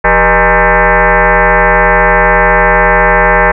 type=tone with frequency modulation; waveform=sine; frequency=480 Hz; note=B4; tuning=49 cents flat; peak=-4 dBFS; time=0.04-3.52 s; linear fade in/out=10 ms; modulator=218 Hz; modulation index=7; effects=none